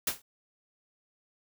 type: noise with exponential decay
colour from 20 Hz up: white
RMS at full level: -24 dBFS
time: 0.07-0.22 s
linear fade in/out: 5 ms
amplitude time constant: 31 ms
effects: none